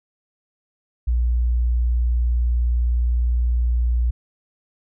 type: tone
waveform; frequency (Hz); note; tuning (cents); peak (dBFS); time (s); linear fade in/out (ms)
sine; 59.8; A#1; +45; -16; 1.07-4.11; 10
effects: none